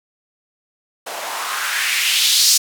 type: noise with band-pass filter sweep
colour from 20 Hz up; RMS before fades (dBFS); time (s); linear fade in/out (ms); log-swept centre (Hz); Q
blue; -18; 1.06-2.58; 10; 580 to 5600; 2.2
effects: none